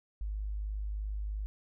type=tone; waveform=sine; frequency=51.5 Hz; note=G#1; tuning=14 cents flat; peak=-33 dBFS; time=0.21-1.46 s; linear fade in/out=0 ms; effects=none